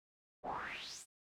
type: noise with band-pass filter sweep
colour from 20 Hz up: brown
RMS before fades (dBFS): -44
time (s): 0.43-1.06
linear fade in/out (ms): 50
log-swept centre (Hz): 610 to 9600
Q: 4.9
effects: none